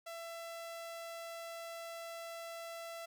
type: tone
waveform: sawtooth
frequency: 669 Hz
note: E5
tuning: 25 cents sharp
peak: -40 dBFS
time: 0.06-3.06 s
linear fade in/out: 10 ms
effects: none